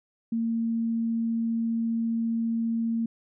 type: tone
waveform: sine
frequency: 228.7 Hz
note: A#3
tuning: 33 cents flat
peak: -24 dBFS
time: 0.32-3.06 s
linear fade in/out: 5 ms
effects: none